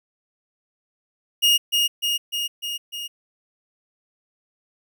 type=tone with echo; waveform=40% pulse; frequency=2855 Hz; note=F7; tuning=37 cents sharp; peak=-13 dBFS; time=1.42-1.58 s; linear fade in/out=20 ms; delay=300 ms; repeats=5; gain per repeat=-3 dB; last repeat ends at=3.08 s; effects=none